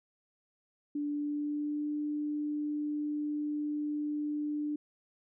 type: tone with pitch glide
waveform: sine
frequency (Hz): 292.1 to 297.2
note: D4 to D4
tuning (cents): -9 to +21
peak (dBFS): -31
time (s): 0.95-4.76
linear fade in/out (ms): 5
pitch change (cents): +30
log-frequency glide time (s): 1.09-1.9
effects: none